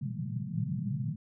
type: band-pass noise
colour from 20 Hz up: pink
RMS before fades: -34 dBFS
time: 0.01-1.16 s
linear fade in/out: 10 ms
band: 110 to 210 Hz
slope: 96 dB/octave
effects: none